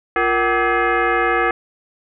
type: tone with frequency modulation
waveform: sine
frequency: 467.5 Hz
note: A#4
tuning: 5 cents sharp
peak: -14 dBFS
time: 0.16-1.51 s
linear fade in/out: 2 ms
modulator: 409 Hz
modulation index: 4
effects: none